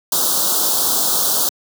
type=band-stop noise; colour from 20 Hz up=white; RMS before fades=-17 dBFS; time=0.12-1.49 s; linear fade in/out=2 ms; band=1400 to 3400 Hz; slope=48 dB/octave; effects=high-pass 200 Hz 12 dB/octave